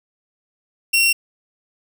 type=tone; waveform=sawtooth; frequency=2734 Hz; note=F7; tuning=37 cents flat; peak=-10 dBFS; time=0.93-1.13 s; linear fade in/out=10 ms; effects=none